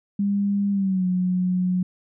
sine tone with pitch glide, 201 to 182.2 Hz, G3 to F#3, +44 to -26 cents, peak -19 dBFS, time 0.19-1.83 s, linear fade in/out 5 ms, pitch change -170 cents, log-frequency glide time 0.71-1.06 s, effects none

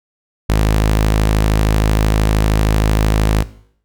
sawtooth tone, 53 Hz, G#1, 36 cents sharp, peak -7 dBFS, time 0.49-3.43 s, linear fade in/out 10 ms, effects noise-tail reverb RT60 0.6 s tail -17 dB re dry

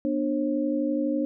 sine tone cluster, 244.9 / 296.9 / 538 Hz, B3 / D4 / C5, -14 / +19 / +48 cents, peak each -29 / -25 / -30 dBFS, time 0.05-1.25 s, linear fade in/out 0 ms, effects none

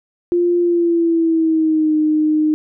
sine tone with pitch glide, 349.2 to 307.5 Hz, F4 to D#4, 0 to -20 cents, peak -12 dBFS, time 0.32-2.54 s, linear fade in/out 0 ms, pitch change -220 cents, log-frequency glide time 0.6-1.95 s, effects none

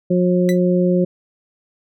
harmonic tone, 180 Hz, F#3, 47 cents flat, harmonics 1 / 2 / 3, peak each -15 / -18 / -20 dBFS, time 0.1-1.05 s, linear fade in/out 10 ms
sawtooth tone with exponential decay, 1983 Hz, B6, 7 cents sharp, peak -18 dBFS, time 0.49-0.59 s, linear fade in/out 0 ms, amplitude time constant 20 ms
effects none

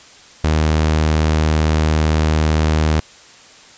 sawtooth tone, 77.78 Hz, D#2, in tune, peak -9 dBFS, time 0.44-3 s, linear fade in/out 0 ms, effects white hiss -43 dBFS RMS until 3.77 s + resampled to 16000 Hz

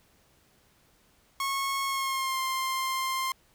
sawtooth tone with pitch glide, 1094 to 1052.5 Hz, C#6 to C6, -23 to +10 cents, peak -24 dBFS, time 1.4-3.32 s, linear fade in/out 2 ms, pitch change -67 cents, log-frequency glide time 1.86-2.39 s, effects pink hiss -64 dBFS RMS until 3.54 s

